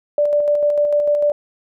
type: tone with tremolo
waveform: sine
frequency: 587.3 Hz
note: D5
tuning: in tune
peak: -12 dBFS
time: 0.18-1.32 s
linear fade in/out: 2 ms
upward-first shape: square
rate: 6.7 Hz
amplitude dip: 30%
effects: none